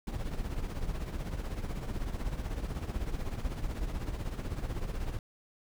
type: noise with tremolo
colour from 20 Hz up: brown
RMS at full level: -32 dBFS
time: 0.07-5.19 s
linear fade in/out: 2 ms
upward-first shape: triangle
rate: 16 Hz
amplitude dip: 70%
effects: none